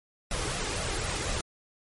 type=noise with flanger; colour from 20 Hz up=pink; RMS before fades=-31 dBFS; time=0.31-1.41 s; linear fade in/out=2 ms; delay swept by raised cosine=1.5 to 2.5 ms; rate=4 Hz; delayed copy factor=+0.55; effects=MP3 48 kbps